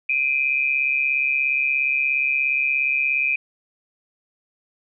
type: tone pair together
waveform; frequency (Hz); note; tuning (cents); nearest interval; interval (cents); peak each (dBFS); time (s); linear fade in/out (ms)
sine; 2386 / 2523; D7 / D#7; +27 / +23; minor second; 96; -21 / -21; 0.09-3.36; 5
effects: none